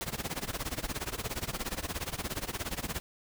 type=noise with tremolo; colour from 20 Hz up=pink; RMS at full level=-33 dBFS; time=0.01-3 s; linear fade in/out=0 ms; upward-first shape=sine; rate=17 Hz; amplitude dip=90%; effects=none